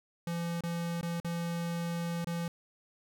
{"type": "tone with dropouts", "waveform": "square", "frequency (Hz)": 170, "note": "F3", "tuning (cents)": -46, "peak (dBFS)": -33, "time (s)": [0.27, 2.48], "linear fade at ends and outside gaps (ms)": 2, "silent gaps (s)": [[0.608, 0.636], [1.012, 1.029], [1.201, 1.246], [2.245, 2.27]], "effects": []}